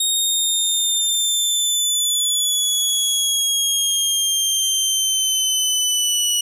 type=linear sweep; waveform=20% pulse; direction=down; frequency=3729 to 2932 Hz; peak=-11 dBFS; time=0-6.41 s; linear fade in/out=5 ms; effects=none